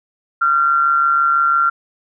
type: tone with amplitude modulation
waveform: sine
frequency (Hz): 1375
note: F6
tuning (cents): -27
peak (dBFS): -9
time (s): 0.41-1.7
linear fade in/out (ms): 10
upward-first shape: sine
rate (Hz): 146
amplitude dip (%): 55
effects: none